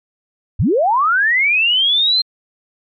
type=linear sweep; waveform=sine; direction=up; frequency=56.2 to 4186 Hz; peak=-11 dBFS; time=0.59-2.22 s; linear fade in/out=10 ms; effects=MP3 64 kbps